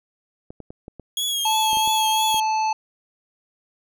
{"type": "clicks", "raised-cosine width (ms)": 2, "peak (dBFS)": -24, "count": 9, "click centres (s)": [0.505, 0.603, 0.705, 0.881, 0.997, 1.731, 1.771, 1.876, 2.344]}
{"type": "tone with vibrato", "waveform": "sawtooth", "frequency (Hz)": 3308, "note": "G#7", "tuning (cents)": -8, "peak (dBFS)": -19, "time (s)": [1.17, 2.4], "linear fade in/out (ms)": 2, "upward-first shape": "triangle", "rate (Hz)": 3, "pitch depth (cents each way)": 50}
{"type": "harmonic tone", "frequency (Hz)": 873, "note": "A5", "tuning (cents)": -14, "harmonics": [1, 3, 5, 7], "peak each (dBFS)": [-19, -32, -36, -38], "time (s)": [1.45, 2.73], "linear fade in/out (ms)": 5}
{"effects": []}